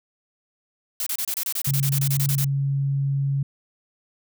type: noise bursts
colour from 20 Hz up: blue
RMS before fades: -26 dBFS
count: 16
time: 1-2.445 s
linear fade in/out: 2 ms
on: 65 ms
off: 27 ms
type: tone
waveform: sine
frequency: 138.59 Hz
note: C#3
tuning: in tune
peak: -20 dBFS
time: 1.67-3.43 s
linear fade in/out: 5 ms
effects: none